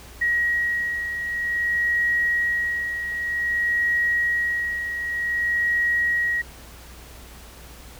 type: beating tone pair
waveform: sine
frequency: 1900 / 1900.53 Hz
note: A#6 / A#6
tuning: +33 / +33 cents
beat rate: 0.53 Hz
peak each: -29 / -21 dBFS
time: 0.21-6.42 s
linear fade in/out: 10 ms
effects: added 60 Hz sine -44 dBFS peak until 7.99 s + pink hiss -45 dBFS RMS until 7.99 s